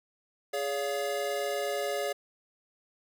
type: chord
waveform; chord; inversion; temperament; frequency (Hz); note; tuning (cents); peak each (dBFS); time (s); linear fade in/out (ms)
square; Db major; second; equal with one note detuned; 415.3 / 567.7 / 698.5; Ab4 / Db5 / F5; 0 / +41 / 0; -35 / -33 / -37; 0.53-2.13; 10
effects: none